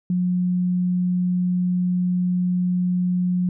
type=tone; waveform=sine; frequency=180 Hz; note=F#3; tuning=47 cents flat; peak=-18 dBFS; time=0.1-3.49 s; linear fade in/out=2 ms; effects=none